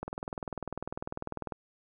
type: click train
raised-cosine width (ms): 1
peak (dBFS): -21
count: 31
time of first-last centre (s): 0.03-1.523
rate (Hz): 20.1
effects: none